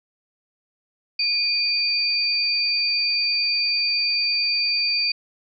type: tone pair together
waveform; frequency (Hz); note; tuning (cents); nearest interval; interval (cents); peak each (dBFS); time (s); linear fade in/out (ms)
sine; 2445 / 4632; D#7 / D8; -31 / -25; major seventh; 1106; -25 / -20; 1.19-5.12; 5
effects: none